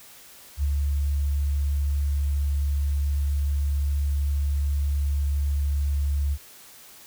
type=tone with ADSR envelope; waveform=sine; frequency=71.3 Hz; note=C#2; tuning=49 cents sharp; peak=-19 dBFS; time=0.57-6.38 s; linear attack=63 ms; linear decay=29 ms; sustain=-2 dB; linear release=55 ms; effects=white hiss -48 dBFS RMS until 7.06 s